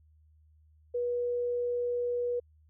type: tone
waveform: sine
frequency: 485.1 Hz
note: B4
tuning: 31 cents flat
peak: -28 dBFS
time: 0.94-2.4 s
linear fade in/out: 10 ms
effects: added 77 Hz sine -59 dBFS peak until 2.69 s